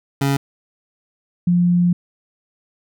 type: tone pair in turn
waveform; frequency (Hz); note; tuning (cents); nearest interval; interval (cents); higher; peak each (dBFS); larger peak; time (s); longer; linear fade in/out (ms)
25% pulse / sine; 138.59 / 175.78; C#3 / F3; 0 / +12; major third; 412; second; -12; neither; 0.21-0.37 / 1.47-1.93; second; 5
effects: none